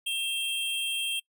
square tone pair together, 2696 / 3209 Hz, E7 / G7, +38 / +40 cents, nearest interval minor third, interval 302 cents, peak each -35 / -29 dBFS, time 0.06-1.2 s, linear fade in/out 10 ms, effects noise-tail reverb RT60 0.1 s tail -23 dB re dry

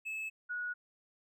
triangle / sine tone pair in turn, 2600 / 1459.2 Hz, E7 / F#6, -24 / -24 cents, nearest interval minor seventh, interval 1000 cents, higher first, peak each -35 / -35 dBFS, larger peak neither, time 0.05-0.3 / 0.49-0.74 s, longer neither, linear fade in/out 20 ms, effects none

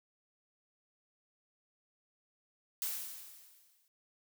blue noise with exponential decay, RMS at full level -35 dBFS, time 2.82-3.88 s, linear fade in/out 1 ms, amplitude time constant 230 ms, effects none

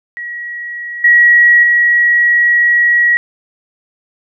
sine tone with level steps, 1913 Hz, A#6, 44 cents sharp, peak -21 / -4 / -7 dBFS, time 0.17-3.17 s, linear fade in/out 0 ms, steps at 1.04 / 1.63 s, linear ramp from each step 5 ms, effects none

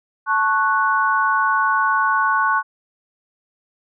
sine chord, F# minor, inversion first, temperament equal with one note detuned, 880 / 1103 / 1480 Hz, A5 / C#6 / F#6, 0 / -9 / 0 cents, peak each -22 / -18 / -19 dBFS, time 0.26-2.63 s, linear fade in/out 50 ms, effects none

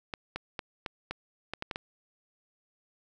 clicks, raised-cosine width 0.3 ms, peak -18 dBFS, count 9, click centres 0.138 / 0.36 / 0.592 / 0.862 / 1.11 / 1.536 / 1.624 / 1.712 / 1.759 s, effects none

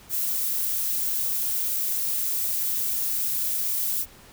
violet noise, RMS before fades -26 dBFS, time 0.09-4.06 s, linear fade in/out 50 ms, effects pink hiss -50 dBFS RMS until 4.32 s

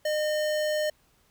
square tone with notch filter, 609 Hz, D#5, 37 cents flat, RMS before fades -27 dBFS, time 0.05-0.9 s, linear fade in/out 5 ms, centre 11000 Hz, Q 1.8, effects pink hiss -65 dBFS RMS until 1.3 s

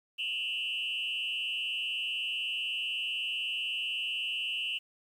sine tone with frequency modulation, 2836 Hz, F7, 26 cents sharp, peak -30 dBFS, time 0.18-4.79 s, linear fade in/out 20 ms, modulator 124 Hz, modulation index 1.6, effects tanh soft clip ceiling -27 dBFS + 10-bit

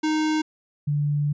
square / sine tone pair in turn, 310 / 146.3 Hz, D#4 / D3, -6 / -6 cents, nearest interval octave + minor second, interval 1300 cents, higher first, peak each -21 / -20 dBFS, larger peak second, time 0.03-0.42 / 0.87-1.33 s, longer second, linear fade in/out 10 ms, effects resampled to 16000 Hz

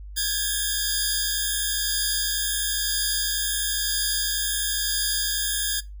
10% pulse tone cluster, 1619 / 1691 / 3605 / 4858 Hz, G#6 / G#6 / A7 / D#8, -45 / +31 / +41 / -42 cents, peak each -21 dBFS, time 0.16-5.81 s, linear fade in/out 20 ms, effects noise-tail reverb RT60 0.2 s tail -19 dB re dry + added 50 Hz sine -36 dBFS peak until 6 s

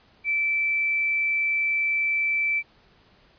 sine tone, 2325 Hz, D7, 18 cents flat, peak -21 dBFS, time 0.24-2.63 s, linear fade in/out 50 ms, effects pink hiss -58 dBFS RMS until 3.38 s + resampled to 11025 Hz

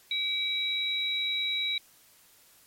sine tone pair together, 2301 / 3870 Hz, D7 / B7, -36 / -36 cents, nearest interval major sixth, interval 900 cents, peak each -32 / -28 dBFS, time 0.11-1.78 s, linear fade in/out 2 ms, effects white hiss -59 dBFS RMS until 2.66 s + MP3 64 kbps

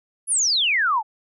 sine exponential sweep, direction down, 10930 to 813 Hz, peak -17 dBFS, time 0.27-1.03 s, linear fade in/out 50 ms, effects none

